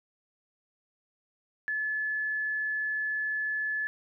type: tone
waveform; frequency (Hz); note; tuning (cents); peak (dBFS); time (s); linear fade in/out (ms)
sine; 1723; A6; -37; -28; 1.68-3.87; 0
effects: none